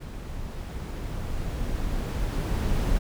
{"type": "noise with level ramp", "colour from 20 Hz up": "brown", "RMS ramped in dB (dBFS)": [-36, -24], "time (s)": [0, 2.99], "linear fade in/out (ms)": 20, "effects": []}